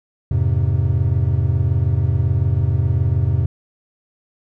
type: chord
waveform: triangle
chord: F minor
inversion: none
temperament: equal with one note detuned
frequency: 85.36 / 103.83 / 130.81 Hz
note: F2 / Ab2 / C3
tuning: -39 / 0 / 0 cents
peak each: -17 dBFS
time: 0.31-3.46 s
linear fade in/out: 5 ms
effects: none